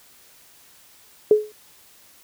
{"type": "tone with exponential decay", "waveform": "sine", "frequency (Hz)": 424.7, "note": "G#4", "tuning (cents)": 39, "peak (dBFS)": -7, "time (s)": [1.31, 1.52], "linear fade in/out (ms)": 2, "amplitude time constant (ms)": 45, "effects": ["white hiss -52 dBFS RMS until 2.23 s"]}